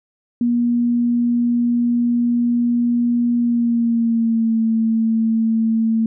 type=tone with pitch glide; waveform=sine; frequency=239.1 to 224.4 Hz; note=A#3 to A3; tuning=+44 to +34 cents; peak=-14 dBFS; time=0.41-6.06 s; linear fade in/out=2 ms; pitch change=-110 cents; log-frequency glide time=3.36-4.57 s; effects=none